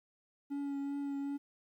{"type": "tone with vibrato", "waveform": "triangle", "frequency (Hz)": 281, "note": "C#4", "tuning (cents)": 24, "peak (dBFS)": -33, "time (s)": [0.5, 1.38], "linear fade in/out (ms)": 20, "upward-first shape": "triangle", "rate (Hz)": 2.6, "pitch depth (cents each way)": 18, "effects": ["12-bit"]}